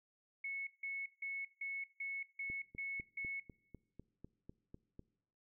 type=tone bursts; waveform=sine; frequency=2200 Hz; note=C#7; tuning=14 cents flat; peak=-39 dBFS; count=8; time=0.44-3.4 s; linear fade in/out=5 ms; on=230 ms; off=160 ms
type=click train; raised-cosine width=3 ms; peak=-38 dBFS; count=11; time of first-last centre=2.5-4.994 s; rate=4.01 Hz
effects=noise-tail reverb RT60 0.8 s tail -22 dB re dry